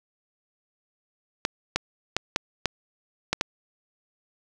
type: clicks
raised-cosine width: 0.2 ms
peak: -5 dBFS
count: 7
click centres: 1.451 / 1.76 / 2.166 / 2.361 / 2.657 / 3.33 / 3.411 s
effects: none